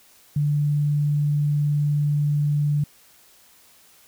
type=tone; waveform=sine; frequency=146.83 Hz; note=D3; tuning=in tune; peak=-18 dBFS; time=0.36-2.84 s; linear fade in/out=5 ms; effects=white hiss -54 dBFS RMS until 4.07 s